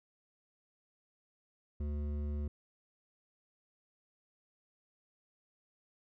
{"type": "tone with hard clipping", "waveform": "sine", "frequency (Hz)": 73.42, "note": "D2", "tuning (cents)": 0, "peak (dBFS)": -36, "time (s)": [1.8, 2.48], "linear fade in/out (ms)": 5, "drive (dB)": 11, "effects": []}